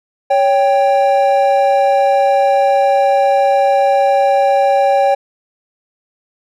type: tone pair together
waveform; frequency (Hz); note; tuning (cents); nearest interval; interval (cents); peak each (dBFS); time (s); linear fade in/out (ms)
triangle; 558 / 788.4; C#5 / G5; +11 / +10; tritone; 599; -10; 0.3-5.15; 10
effects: none